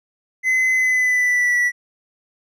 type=tone with pitch glide; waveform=triangle; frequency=2038 to 1950.5 Hz; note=C7 to B6; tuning=-46 to -22 cents; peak=-13 dBFS; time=0.43-1.72 s; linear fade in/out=50 ms; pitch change=-76 cents; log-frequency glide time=0.75-1.58 s; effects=none